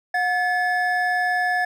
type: tone pair together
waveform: triangle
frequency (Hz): 724 / 1725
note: F#5 / A6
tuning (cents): -38 / -35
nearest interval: octave + minor third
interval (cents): 1503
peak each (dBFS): -20 / -20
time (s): 0.14-1.65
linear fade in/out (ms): 5
effects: none